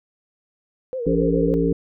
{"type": "tone with vibrato", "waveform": "sine", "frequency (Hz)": 493.9, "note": "B4", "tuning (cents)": 0, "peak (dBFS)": -24, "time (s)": [0.93, 1.54], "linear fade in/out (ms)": 0, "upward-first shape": "sine", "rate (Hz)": 7.2, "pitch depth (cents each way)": 110}
{"type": "harmonic tone", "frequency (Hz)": 56.6, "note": "A1", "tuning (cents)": 50, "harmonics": [1, 3, 5, 7, 8], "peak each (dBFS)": [-27, -22, -22, -25, -22], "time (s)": [1.06, 1.73], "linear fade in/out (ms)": 5}
{"effects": []}